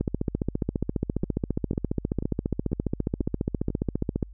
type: two click trains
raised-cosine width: 3 ms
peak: -17 / -12 dBFS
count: 6 / 63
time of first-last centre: 1.24-3.703 / 0.01-4.228 s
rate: 2.03 / 14.7 Hz
effects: added 50 Hz sine -42 dBFS peak until 4.33 s